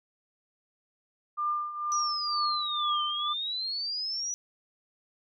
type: tone with tremolo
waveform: sine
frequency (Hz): 1198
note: D6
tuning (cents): +34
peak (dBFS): -25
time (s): 1.37-3.34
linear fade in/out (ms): 20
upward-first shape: triangle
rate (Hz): 2.1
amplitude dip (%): 75
type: exponential two-way sweep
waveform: sine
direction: down then up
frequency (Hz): 5920 to 3073 to 5920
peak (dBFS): -30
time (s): 1.92-4.34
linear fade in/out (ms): 0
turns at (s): 3.04
effects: none